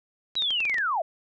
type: clicks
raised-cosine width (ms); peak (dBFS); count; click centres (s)
0.2; -20; 8; 0.354 / 0.422 / 0.506 / 0.604 / 0.653 / 0.697 / 0.743 / 0.783
type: linear sweep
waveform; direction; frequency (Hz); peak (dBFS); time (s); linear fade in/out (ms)
sine; down; 3951 to 602; -23; 0.36-1.02; 5
effects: none